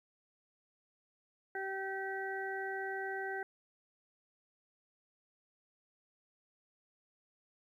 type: harmonic tone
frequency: 386.3 Hz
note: G4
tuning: 25 cents flat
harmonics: 1 / 2 / 4 / 5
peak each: -41 / -42 / -41 / -46 dBFS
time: 1.55-3.43 s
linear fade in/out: 2 ms
effects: 12-bit